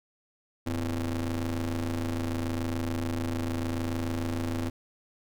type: ring-modulated tone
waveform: 30% pulse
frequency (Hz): 80.8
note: E2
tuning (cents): -34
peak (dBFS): -23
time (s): 0.66-4.7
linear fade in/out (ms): 10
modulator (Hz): 175
effects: none